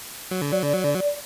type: tone with vibrato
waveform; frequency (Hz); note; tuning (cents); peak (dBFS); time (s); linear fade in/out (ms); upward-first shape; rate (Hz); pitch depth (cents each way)
20% pulse; 162.9; E3; -20; -19; 0.31-1.01; 5; square; 4.7; 220
type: tone with tremolo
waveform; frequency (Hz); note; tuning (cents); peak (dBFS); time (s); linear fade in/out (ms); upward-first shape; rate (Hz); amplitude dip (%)
sine; 582; D5; -16; -17; 0.5-1.21; 50; triangle; 5.7; 95
effects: white hiss -37 dBFS RMS until 1.25 s + resampled to 32000 Hz